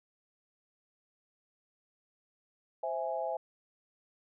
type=chord; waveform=sine; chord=C augmented; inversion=none; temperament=equal; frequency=523.3 / 659.3 / 830.6 Hz; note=C5 / E5 / G#5; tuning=0 / 0 / 0 cents; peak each=-37 / -35 / -37 dBFS; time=2.83-3.37 s; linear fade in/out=5 ms; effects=none